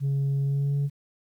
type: tone with pitch glide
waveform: sine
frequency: 138.59 to 141.75 Hz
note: C#3 to C#3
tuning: 0 to +39 cents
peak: -20 dBFS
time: 0-0.9 s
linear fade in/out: 50 ms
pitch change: +39 cents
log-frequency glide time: 0.43-0.76 s
effects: tanh soft clip ceiling -21 dBFS + 10-bit